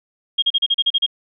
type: tone bursts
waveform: sine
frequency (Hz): 3246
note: G#7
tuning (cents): -40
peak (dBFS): -13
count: 9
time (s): 0.38-1.064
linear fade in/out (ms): 10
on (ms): 44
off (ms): 36
effects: none